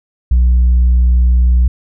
sine tone with tanh clipping, 61.3 Hz, B1, 12 cents flat, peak -7 dBFS, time 0.31-1.68 s, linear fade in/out 5 ms, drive 1 dB, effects none

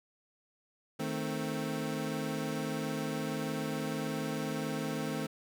25% pulse chord, A diminished, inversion second, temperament equal, 155.56 / 220 / 261.6 Hz, Eb3 / A3 / C4, 0 / 0 / 0 cents, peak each -34 dBFS, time 0.99-5.27 s, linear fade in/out 10 ms, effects none

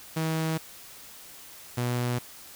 sawtooth tone pair in turn, 160.1 / 122.15 Hz, D#3 / B2, +50 / -19 cents, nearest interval perfect fourth, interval 469 cents, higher first, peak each -22 dBFS, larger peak neither, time 0.16-0.58 / 1.77-2.19 s, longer neither, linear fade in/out 10 ms, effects white hiss -47 dBFS RMS until 2.55 s

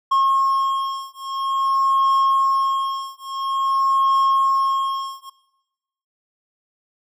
triangle beating tone pair, 1081 / 1081.49 Hz, C#6 / C#6, -44 / -43 cents, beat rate 0.49 Hz, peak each -18 / -18 dBFS, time 0.11-5.3 s, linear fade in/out 10 ms, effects noise-tail reverb RT60 1.0 s tail -20 dB re dry

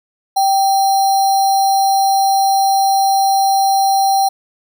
sine tone with sample-and-hold, 780 Hz, G5, 9 cents flat, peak -10 dBFS, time 0.36-4.29 s, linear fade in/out 10 ms, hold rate 4900 Hz, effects none

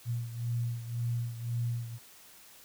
sine beating tone pair, 118 / 119.9 Hz, A#2 / A#2, +22 / +49 cents, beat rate 1.9 Hz, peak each -32 / -37 dBFS, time 0.05-1.99 s, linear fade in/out 50 ms, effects white hiss -55 dBFS RMS until 2.64 s

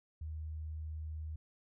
sine tone, 78 Hz, D#2, 5 cents sharp, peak -39 dBFS, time 0.21-1.36 s, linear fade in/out 5 ms, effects none

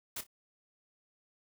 white noise with echo, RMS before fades -39 dBFS, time 0.16-0.21 s, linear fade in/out 5 ms, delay 29 ms, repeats 2, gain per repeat -13 dB, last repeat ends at 0.268 s, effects none

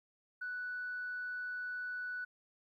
sine tone, 1483 Hz, F#6, 4 cents sharp, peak -37 dBFS, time 0.41-2.25 s, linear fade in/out 10 ms, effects tanh soft clip ceiling -33 dBFS + 13-bit

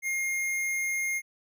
square tone, 2131 Hz, C7, 31 cents sharp, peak -28 dBFS, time 0.02-1.22 s, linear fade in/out 50 ms, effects none

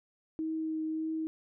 sine tone with vibrato, 316.8 Hz, D#4, 31 cents sharp, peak -31 dBFS, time 0.39-1.27 s, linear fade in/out 0 ms, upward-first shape triangle, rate 1.7 Hz, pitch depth 13 cents each way, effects none

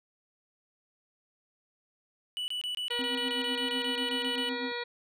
triangle tone bursts, 2960 Hz, F#7, in tune, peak -30 dBFS, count 16, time 2.37-4.49 s, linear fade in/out 0 ms, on 110 ms, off 24 ms
harmonic tone, 480 Hz, B4, 49 cents flat, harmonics 1 / 2 / 3 / 4 / 5 / 7 / 8 / 9, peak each -37 / -41 / -43 / -39 / -43 / -46 / -43 / -44 dBFS, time 2.9-4.84 s, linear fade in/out 10 ms
triangle tone with tremolo, 259.9 Hz, C4, 11 cents flat, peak -30 dBFS, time 2.99-4.72 s, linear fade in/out 0 ms, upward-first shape triangle, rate 8 Hz, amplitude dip 90%
effects none

